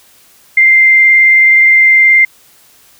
sine tone with vibrato, 2093 Hz, C7, in tune, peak -3 dBFS, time 0.57-2.25 s, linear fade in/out 5 ms, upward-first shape sine, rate 19 Hz, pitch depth 10 cents each way, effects white hiss -45 dBFS RMS until 2.99 s

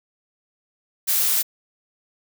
blue noise, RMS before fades -20 dBFS, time 1.07-1.43 s, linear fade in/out 20 ms, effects none

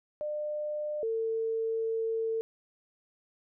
sine tone pair in turn, 600 / 449.5 Hz, D5 / A4, +37 / +37 cents, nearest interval perfect fourth, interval 500 cents, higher first, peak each -31 / -28 dBFS, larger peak second, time 0.21-1.03 / 1.03-2.41 s, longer second, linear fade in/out 0 ms, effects none

